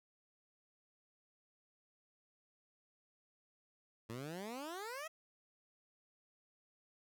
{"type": "exponential sweep", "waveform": "15% pulse", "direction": "up", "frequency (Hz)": [108.9, 659.3], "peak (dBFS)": -37, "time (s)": [4.09, 5.08], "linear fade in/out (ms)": 10, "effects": []}